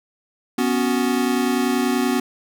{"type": "chord", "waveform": "square", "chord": "B suspended second", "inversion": "none", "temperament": "equal", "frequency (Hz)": [246.9, 277.2, 370], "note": ["B3", "C#4", "F#4"], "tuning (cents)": [0, 0, 0], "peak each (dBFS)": [-21, -24, -25], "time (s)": [0.58, 2.2], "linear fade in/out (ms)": 5, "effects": []}